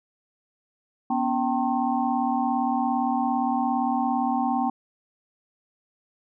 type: tone cluster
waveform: sine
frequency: 243.6 / 281.1 / 776 / 897 / 1072 Hz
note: B3 / C#4 / G5 / A5 / C6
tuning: -24 / +24 / -18 / +33 / +42 cents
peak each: -26 / -30 / -25 / -31 / -33 dBFS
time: 1.1-4.7 s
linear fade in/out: 5 ms
effects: none